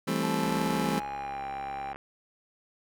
30% pulse chord, A minor seventh, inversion second, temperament just, 165 / 198 / 220 / 264 Hz, E3 / G3 / A3 / C4, +2 / +18 / 0 / +16 cents, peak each -30 dBFS, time 0.07-1 s, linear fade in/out 10 ms
triangle tone with pitch glide, 870 to 788.6 Hz, A5 to G5, -20 to +10 cents, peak -32 dBFS, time 0.23-1.93 s, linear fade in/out 5 ms, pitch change -170 cents, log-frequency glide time 0.55-1.46 s
click train, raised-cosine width 0.5 ms, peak -25 dBFS, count 106, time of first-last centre 0.44-1.96 s, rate 69.1 Hz
effects none

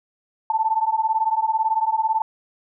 sine beating tone pair, 875 / 893 Hz, A5 / A5, -10 / +25 cents, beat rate 18 Hz, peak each -21 dBFS, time 0.5-2.22 s, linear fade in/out 2 ms, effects none

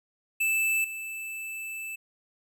square tone with level steps, 2637 Hz, E7, in tune, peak -24 / -35 dBFS, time 0.4-1.96 s, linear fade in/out 10 ms, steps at 0.84 s, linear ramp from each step 5 ms, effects none

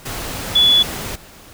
sine tone in noise, 3420 Hz, A7, 50 cents flat, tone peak -9 dBFS, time 0.55-0.83 s, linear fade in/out 10 ms, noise pink, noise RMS -27 dBFS, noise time 0.05-1.16 s, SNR +15 dB, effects pink hiss -42 dBFS RMS until 1.53 s

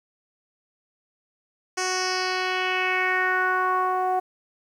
10% pulse tone with low-pass filter sweep, 370 Hz, F#4, in tune, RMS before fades -24 dBFS, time 1.77-4.2 s, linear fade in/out 10 ms, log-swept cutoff 7100 to 750 Hz, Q 3.2, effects 9-bit

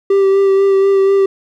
triangle tone with vibrato, 391.1 Hz, G4, 4 cents flat, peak -6 dBFS, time 0.1-1.26 s, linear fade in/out 5 ms, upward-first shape sine, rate 4.1 Hz, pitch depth 17 cents each way, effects none

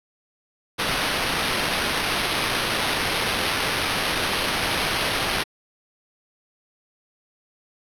blue noise with sample-and-hold, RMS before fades -24 dBFS, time 0.78-5.44 s, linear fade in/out 20 ms, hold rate 7350 Hz, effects low-pass 12000 Hz 12 dB/octave

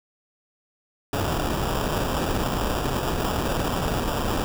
pink noise with sample-and-hold, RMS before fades -25 dBFS, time 1.13-4.44 s, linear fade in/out 0 ms, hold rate 2100 Hz, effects none

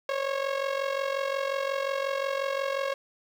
sawtooth tone with amplitude modulation, 547 Hz, C#5, 23 cents flat, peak -20 dBFS, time 0.09-2.94 s, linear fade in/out 2 ms, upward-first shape sine, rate 45.6 Hz, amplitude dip 70%, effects low-pass 4000 Hz 12 dB/octave + 9-bit

